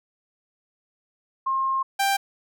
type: tone pair in turn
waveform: sine / sawtooth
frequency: 1067 / 789 Hz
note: C6 / G5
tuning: +34 / +11 cents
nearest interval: perfect fourth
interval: 523 cents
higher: first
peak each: -21 / -16 dBFS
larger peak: second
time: 1.46-1.83 / 1.99-2.17 s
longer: first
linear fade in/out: 10 ms
effects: none